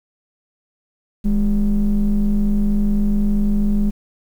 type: ring-modulated tone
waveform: triangle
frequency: 91.1 Hz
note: F#2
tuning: 26 cents flat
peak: -8 dBFS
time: 1.24-3.91 s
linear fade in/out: 20 ms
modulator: 115 Hz
effects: tanh soft clip ceiling -5 dBFS + 8-bit